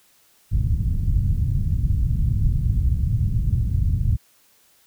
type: low-pass noise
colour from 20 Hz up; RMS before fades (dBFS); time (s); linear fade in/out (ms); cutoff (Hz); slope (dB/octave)
white; -20; 0.51-4.17; 20; 120; 24
effects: white hiss -58 dBFS RMS until 4.86 s